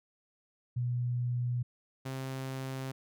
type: tone pair in turn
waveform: sine / sawtooth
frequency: 122.3 / 132.59 Hz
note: B2 / C3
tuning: -16 / +23 cents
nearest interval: minor second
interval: 139 cents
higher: second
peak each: -29 / -32 dBFS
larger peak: first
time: 0.76-1.63 / 2.05-2.92 s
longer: neither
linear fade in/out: 10 ms
effects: none